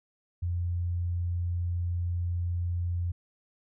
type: tone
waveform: sine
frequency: 87.31 Hz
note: F2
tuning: in tune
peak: -27 dBFS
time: 0.42-3.12 s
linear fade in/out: 10 ms
effects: none